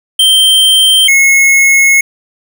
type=tone pair in turn; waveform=square; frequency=3136 / 2177 Hz; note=G7 / C#7; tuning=0 / -32 cents; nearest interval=tritone; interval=632 cents; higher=first; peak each=-5 dBFS; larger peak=neither; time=0.19-1.08 / 1.08-2.01 s; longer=second; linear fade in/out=5 ms; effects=none